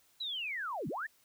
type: linear two-way sweep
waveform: sine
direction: down then up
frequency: 4020 to 120 to 1900 Hz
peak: -35 dBFS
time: 0.2-1.07 s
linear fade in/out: 10 ms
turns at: 0.88 s
effects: white hiss -68 dBFS RMS until 1.24 s